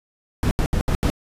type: noise bursts at uneven times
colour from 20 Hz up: brown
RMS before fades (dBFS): -19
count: 5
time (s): 0.43-0.51 / 0.59-0.66 / 0.73-0.81 / 0.88-0.95 / 1.03-1.1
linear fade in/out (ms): 0
effects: resampled to 32000 Hz